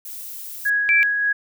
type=noise; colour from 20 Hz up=violet; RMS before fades=-34 dBFS; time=0.05-0.7 s; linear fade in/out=5 ms
type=tone with tremolo; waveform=sine; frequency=1661.2 Hz; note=G#6; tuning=in tune; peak=-16 dBFS; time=0.65-1.33 s; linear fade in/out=10 ms; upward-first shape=sine; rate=3.4 Hz; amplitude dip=30%
type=tone; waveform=sine; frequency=2337 Hz; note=D7; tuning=9 cents flat; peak=-14 dBFS; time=0.89-1.03 s; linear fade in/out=0 ms
effects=none